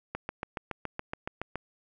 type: click train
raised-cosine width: 0.5 ms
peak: -18 dBFS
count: 11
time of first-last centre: 0.15-1.556 s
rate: 7.11 Hz
effects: none